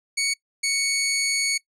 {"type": "tone pair in turn", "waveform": "15% pulse", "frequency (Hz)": [2233, 2225], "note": ["C#7", "C#7"], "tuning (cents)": [12, 6], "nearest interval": "unison", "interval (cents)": 6, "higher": "first", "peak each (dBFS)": -14, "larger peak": "neither", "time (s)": [[0.17, 0.34], [0.63, 1.58]], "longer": "second", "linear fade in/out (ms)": 10, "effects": ["noise-tail reverb RT60 0.1 s tail -22 dB re dry", "low-pass 11000 Hz 12 dB/octave"]}